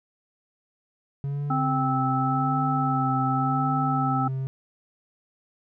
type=tone with vibrato; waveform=triangle; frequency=138.59 Hz; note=C#3; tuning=in tune; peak=-24 dBFS; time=1.24-4.47 s; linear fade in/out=0 ms; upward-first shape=sine; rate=0.89 Hz; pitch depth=77 cents each way
type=harmonic tone; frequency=261.6 Hz; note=C4; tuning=in tune; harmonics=1 / 3 / 5; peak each=-27 / -27 / -27 dBFS; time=1.5-4.28 s; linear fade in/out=5 ms
effects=none